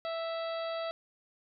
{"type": "harmonic tone with a mistuned harmonic", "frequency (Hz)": 659.3, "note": "E5", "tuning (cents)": 0, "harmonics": [1, 2, 3, 4, 5, 6, 7], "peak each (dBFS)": [-34, -41, -48, -50, -49, -48, -51], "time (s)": [0.05, 0.91], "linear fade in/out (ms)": 0, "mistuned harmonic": 6, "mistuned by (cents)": -27, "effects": []}